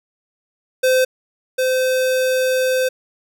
square tone pair in turn, 515 / 515 Hz, C5 / C5, -28 / -28 cents, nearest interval unison, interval 0 cents, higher neither, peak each -13 / -16 dBFS, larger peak first, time 0.83-1.05 / 1.58-2.89 s, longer second, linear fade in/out 10 ms, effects none

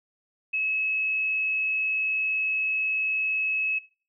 sine tone, 2579 Hz, E7, 39 cents flat, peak -24 dBFS, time 0.53-3.79 s, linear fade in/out 10 ms, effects noise-tail reverb RT60 0.4 s tail -20 dB re dry

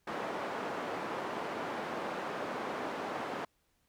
white band-pass noise, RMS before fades -38 dBFS, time 0.07-3.45 s, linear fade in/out 5 ms, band 240 to 1000 Hz, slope 12 dB/octave, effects pink hiss -75 dBFS RMS until 3.88 s

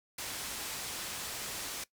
white low-pass noise, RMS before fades -40 dBFS, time 0.18-1.84 s, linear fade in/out 5 ms, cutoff 9800 Hz, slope 12 dB/octave, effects noise-tail reverb RT60 0.1 s tail -19 dB re dry

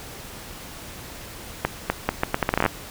accelerating click train, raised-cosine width 0.5 ms, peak -4 dBFS, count 14, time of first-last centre 1.65-2.662 s, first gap 250 ms, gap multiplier 0.76, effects pink hiss -39 dBFS RMS until 2.9 s

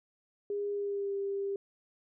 sine tone with pitch glide, 407.4 to 396.7 Hz, G#4 to G4, -33 to +21 cents, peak -31 dBFS, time 0.5-1.56 s, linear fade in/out 2 ms, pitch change -46 cents, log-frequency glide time 0.71-1.15 s, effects none

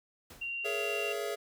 pink noise with exponential decay, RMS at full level -47 dBFS, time 0.3-0.67 s, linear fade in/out 5 ms, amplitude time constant 79 ms
sine tone, 2764 Hz, F7, 19 cents flat, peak -34 dBFS, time 0.41-1.13 s, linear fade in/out 10 ms
square chord, A# half-diminished seventh, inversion third, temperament just, 419.5 / 466.2 / 559.4 / 671.3 Hz, G#4 / A#4 / C#5 / E5, +17 / 0 / +16 / +31 cents, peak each -37 / -42 / -41 / -40 dBFS, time 0.64-1.36 s, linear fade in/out 20 ms
effects none

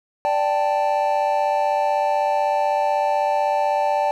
triangle chord, D suspended fourth, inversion none, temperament equal, 587.3 / 784 / 880 Hz, D5 / G5 / A5, 0 / 0 / 0 cents, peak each -20 dBFS, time 0.25-4.11 s, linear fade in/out 0 ms, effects none

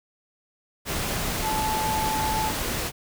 sine tone in noise, 870 Hz, A5, 20 cents flat, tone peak -25 dBFS, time 1.42-2.53 s, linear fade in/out 50 ms, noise pink, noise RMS -28 dBFS, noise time 0.85-2.92 s, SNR 0 dB, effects none

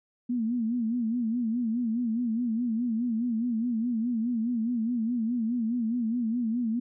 sine tone with vibrato, 233.1 Hz, A#3, in tune, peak -25 dBFS, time 0.29-6.8 s, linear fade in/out 10 ms, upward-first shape sine, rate 4.8 Hz, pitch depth 110 cents each way, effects none

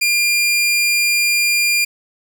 sawtooth tone, 2400 Hz, D7, 37 cents sharp, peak -10 dBFS, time 0.01-1.85 s, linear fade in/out 10 ms, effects none

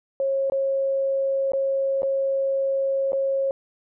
sine tone with dropouts, 543 Hz, C#5, 36 cents flat, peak -20 dBFS, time 0.2-3.51 s, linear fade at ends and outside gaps 1 ms, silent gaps 0.499-0.521 / 1.52-1.534 / 2.021-2.031 / 3.121-3.131 s, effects none

